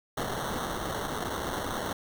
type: noise with sample-and-hold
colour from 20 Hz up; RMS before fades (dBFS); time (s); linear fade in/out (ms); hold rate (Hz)
violet; -33; 0.17-1.93; 5; 2450
effects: none